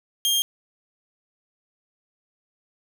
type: tone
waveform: sawtooth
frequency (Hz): 3213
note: G7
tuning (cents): +42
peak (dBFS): -16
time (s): 0.25-0.42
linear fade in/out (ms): 0
effects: none